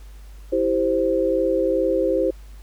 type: chord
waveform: sine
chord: C major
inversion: first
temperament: equal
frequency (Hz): 329.6 / 392 / 523.3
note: E4 / G4 / C5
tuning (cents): 0 / 0 / 0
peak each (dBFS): -23 / -23 / -20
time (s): 0.52-2.31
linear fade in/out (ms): 10
effects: added 50 Hz sine -38 dBFS peak until 2.62 s + pink hiss -54 dBFS RMS until 2.62 s